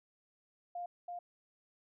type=tone with echo; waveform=sine; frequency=703 Hz; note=F5; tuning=11 cents sharp; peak=-38 dBFS; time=0.75-0.86 s; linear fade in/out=5 ms; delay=330 ms; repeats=1; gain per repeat=-2 dB; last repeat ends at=1.19 s; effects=none